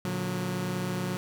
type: chord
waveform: sawtooth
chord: Bb augmented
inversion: none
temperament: just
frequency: 116.54 / 145.68 / 182.1 Hz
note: Bb2 / D3 / F#3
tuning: 0 / -14 / -27 cents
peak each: -32 / -32 / -27 dBFS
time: 0.05-1.17 s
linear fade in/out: 0 ms
effects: none